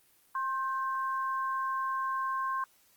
sine tone pair together, 1064.2 / 1554 Hz, C6 / G6, +29 / -16 cents, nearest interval perfect fifth, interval 655 cents, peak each -30 / -38 dBFS, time 0.35-2.64 s, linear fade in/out 2 ms, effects white hiss -65 dBFS RMS until 2.96 s + Opus 24 kbps

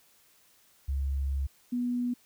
sine tone pair in turn, 68.6 / 244.5 Hz, C#2 / B3, -17 / -17 cents, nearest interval octave + minor seventh, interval 2200 cents, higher second, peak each -27 dBFS, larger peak neither, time 0.88-1.47 / 1.72-2.14 s, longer first, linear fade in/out 10 ms, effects white hiss -63 dBFS RMS until 2.25 s

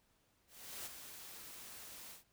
white noise with ADSR envelope, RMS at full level -45 dBFS, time 0.47-2.24 s, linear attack 390 ms, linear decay 21 ms, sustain -7 dB, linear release 130 ms, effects pink hiss -75 dBFS RMS until 2.32 s

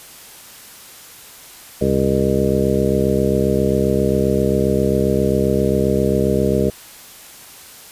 harmonic tone with a mistuned harmonic, 67.5 Hz, C#2, 45 cents flat, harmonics 1 / 2 / 3 / 4 / 5 / 6 / 7 / 9, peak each -25 / -23 / -20 / -25 / -24 / -20 / -21 / -24 dBFS, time 1.81-6.7 s, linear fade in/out 5 ms, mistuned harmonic 1, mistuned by +140 cents, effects white hiss -40 dBFS RMS until 7.91 s + resampled to 32000 Hz

